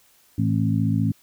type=harmonic tone with a mistuned harmonic; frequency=55 Hz; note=A1; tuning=in tune; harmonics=2 / 3 / 4 / 5; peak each=-22 / -24 / -25 / -26 dBFS; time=0.38-1.12 s; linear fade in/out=5 ms; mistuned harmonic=5; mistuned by=-32 cents; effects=white hiss -58 dBFS RMS until 1.22 s